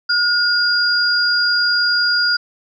sine tone pair together, 1437 / 4833 Hz, F6 / D8, +49 / +49 cents, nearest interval octave + major sixth, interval 2100 cents, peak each -16 dBFS, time 0.09-2.37 s, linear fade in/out 10 ms, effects none

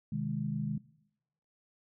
sine chord, Ab major, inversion first, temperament equal with one note detuned, 128.64 / 155.56 / 207.7 Hz, C3 / Eb3 / Ab3, -29 / 0 / 0 cents, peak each -38 / -35 / -35 dBFS, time 0.12-0.78 s, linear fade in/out 5 ms, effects noise-tail reverb RT60 0.8 s tail -20 dB re dry

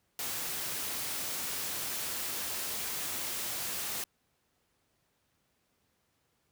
white noise, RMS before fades -36 dBFS, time 0.19-4.04 s, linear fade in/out 2 ms, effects pink hiss -75 dBFS RMS until 6.51 s + high-pass 60 Hz 12 dB/octave

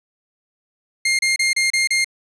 sawtooth tone bursts, 2120 Hz, C7, 22 cents sharp, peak -12 dBFS, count 6, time 1.05-2.045 s, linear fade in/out 5 ms, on 140 ms, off 31 ms, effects resampled to 24000 Hz

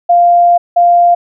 sine tone pair in turn, 697 / 697 Hz, F5 / F5, -4 / -4 cents, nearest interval unison, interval 0 cents, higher neither, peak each -4 dBFS, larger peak neither, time 0.09-0.58 / 0.76-1.15 s, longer first, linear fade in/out 10 ms, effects none

